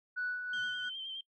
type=tone with tremolo; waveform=sine; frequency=1480 Hz; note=F#6; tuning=in tune; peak=-31 dBFS; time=0.16-0.9 s; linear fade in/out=20 ms; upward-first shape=sine; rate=2.8 Hz; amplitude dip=50%
type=tone with vibrato; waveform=sine; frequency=3136 Hz; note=G7; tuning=in tune; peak=-38 dBFS; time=0.53-1.21 s; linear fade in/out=5 ms; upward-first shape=sine; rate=9.6 Hz; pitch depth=35 cents each way
effects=noise-tail reverb RT60 0.1 s tail -21 dB re dry + tanh soft clip ceiling -28 dBFS